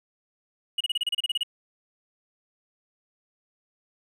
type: tone bursts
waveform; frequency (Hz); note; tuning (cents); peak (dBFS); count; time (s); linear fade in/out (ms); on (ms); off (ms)
triangle; 2900; F#7; -35; -21; 12; 0.78-1.433; 5; 26; 31
effects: none